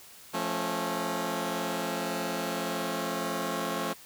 10% pulse chord, F augmented, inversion none, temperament just, 174.61 / 218.3 / 272.8 Hz, F3 / A3 / C#4, 0 / -13 / -28 cents, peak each -26 dBFS, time 0.33-3.94 s, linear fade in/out 20 ms, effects white hiss -51 dBFS RMS until 4.05 s

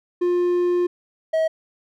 triangle tone pair in turn, 353.8 / 640.3 Hz, F4 / D#5, +23 / +49 cents, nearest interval minor seventh, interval 1026 cents, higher second, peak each -15 dBFS, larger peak neither, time 0.21-0.87 / 1.33-1.48 s, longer first, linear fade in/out 10 ms, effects none

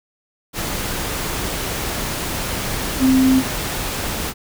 sine tone in noise, 261.6 Hz, C4, in tune, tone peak -11 dBFS, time 2.99-3.43 s, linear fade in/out 50 ms, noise pink, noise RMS -24 dBFS, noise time 0.53-4.34 s, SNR +10 dB, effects none

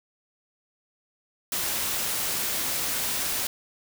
white noise, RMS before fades -28 dBFS, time 1.52-3.47 s, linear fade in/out 2 ms, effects none

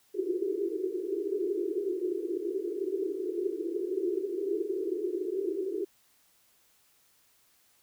pink band-pass noise, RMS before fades -32 dBFS, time 0.14-5.85 s, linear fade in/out 10 ms, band 340 to 420 Hz, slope 96 dB/octave, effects white hiss -66 dBFS RMS until 7.82 s

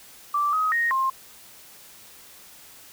sine tone with pitch steps, 1169 / 1263 / 1865 / 1060 Hz, D6 / D#6 / A#6 / C6, -8 / +26 / 0 / +22 cents, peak -20 dBFS, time 0.34-1.1 s, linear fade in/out 5 ms, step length 190 ms, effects white hiss -48 dBFS RMS until 2.92 s

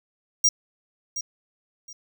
square tone with echo, 5700 Hz, F8, 34 cents sharp, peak -16 dBFS, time 0.44-0.49 s, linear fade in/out 5 ms, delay 720 ms, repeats 2, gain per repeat -12 dB, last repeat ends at 1.93 s, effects none

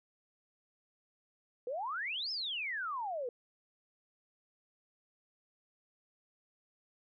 sine exponential two-way sweep, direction up then down, 466.2 to 5360 to 466.2 Hz, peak -35 dBFS, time 1.67-3.29 s, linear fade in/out 2 ms, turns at 2.31 s, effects none

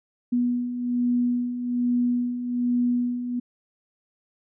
sine beating tone pair, 243 / 244.2 Hz, B3 / B3, -28 / -19 cents, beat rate 1.2 Hz, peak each -29 / -22 dBFS, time 0.32-3.4 s, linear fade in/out 10 ms, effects none

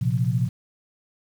sine chord, Bb suspended second, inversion none, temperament equal, 116.54 / 130.81 / 174.61 Hz, Bb2 / C3 / F3, 0 / 0 / 0 cents, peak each -23 / -23 / -27 dBFS, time 0.01-0.49 s, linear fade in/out 10 ms, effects 8-bit

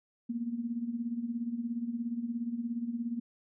sine tone with tremolo, 235.2 Hz, A#3, 16 cents sharp, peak -29 dBFS, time 0.29-3.2 s, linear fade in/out 10 ms, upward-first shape sine, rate 17 Hz, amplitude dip 70%, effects none

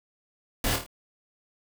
pink noise with echo, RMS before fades -27 dBFS, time 0.64-0.76 s, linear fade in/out 2 ms, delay 26 ms, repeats 4, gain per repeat -5 dB, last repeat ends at 0.864 s, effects none

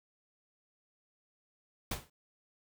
pink noise with exponential decay, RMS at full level -32 dBFS, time 1.91-2.1 s, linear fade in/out 5 ms, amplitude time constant 41 ms, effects none

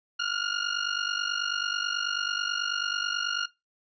20% pulse ring-modulated tone, 1418 Hz, F6, 26 cents sharp, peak -19 dBFS, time 0.19-3.46 s, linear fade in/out 10 ms, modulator 24.6 Hz, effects noise-tail reverb RT60 0.2 s tail -18 dB re dry + resampled to 16000 Hz

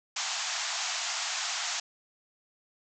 white band-pass noise, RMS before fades -33 dBFS, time 0.16-1.8 s, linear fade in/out 5 ms, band 650 to 7400 Hz, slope 96 dB/octave, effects none

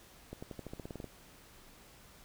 accelerating click train, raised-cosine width 2 ms, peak -29 dBFS, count 12, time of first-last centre 0.33-1.043 s, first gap 95 ms, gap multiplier 0.92, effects pink hiss -58 dBFS RMS until 2.24 s

